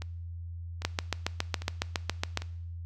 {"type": "two click trains", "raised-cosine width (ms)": 0.2, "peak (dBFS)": [-22, -10], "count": [4, 12], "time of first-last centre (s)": [[0.02, 2.42], [0.85, 2.374]], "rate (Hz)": [1.25, 7.22], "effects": ["noise-tail reverb RT60 0.7 s tail -20 dB re dry", "added 85 Hz sine -37 dBFS peak until 2.85 s"]}